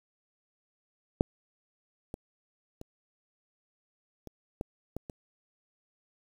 clicks, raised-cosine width 2 ms, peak -9 / -24 / -29 / -30 / -20 / -22 / -27 dBFS, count 7, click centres 1.209 / 2.141 / 2.814 / 4.273 / 4.611 / 4.966 / 5.098 s, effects 8-bit

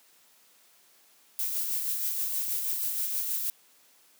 violet noise with tremolo, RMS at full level -29 dBFS, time 1.39-3.5 s, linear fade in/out 0 ms, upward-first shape sine, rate 6.3 Hz, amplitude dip 35%, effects white hiss -61 dBFS RMS until 4.19 s + high-pass 200 Hz 12 dB/octave

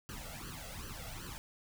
pink noise with flanger, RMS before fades -45 dBFS, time 0.09-1.38 s, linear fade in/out 0 ms, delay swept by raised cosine 0.66 to 1.52 ms, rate 2.6 Hz, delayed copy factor +0.85, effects none

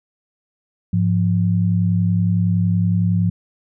sine tone pair together, 103.83 / 174.62 Hz, G#2 / F3, 0 / 0 cents, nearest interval major sixth, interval 900 cents, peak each -17 dBFS, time 0.93-3.3 s, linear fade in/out 5 ms, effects none

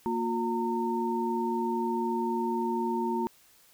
sine tone cluster, 232.7 / 356.6 / 914 Hz, A#3 / F4 / A#5, -3 / +36 / -34 cents, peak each -31 dBFS, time 0.06-3.27 s, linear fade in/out 0 ms, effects white hiss -60 dBFS RMS until 3.73 s

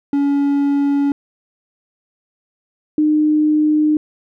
triangle / sine tone pair in turn, 282.6 / 304.3 Hz, C#4 / D#4, +34 / -38 cents, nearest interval minor second, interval 128 cents, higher second, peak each -11 dBFS, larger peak neither, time 0.13-1.12 / 2.98-3.97 s, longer neither, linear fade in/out 2 ms, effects none

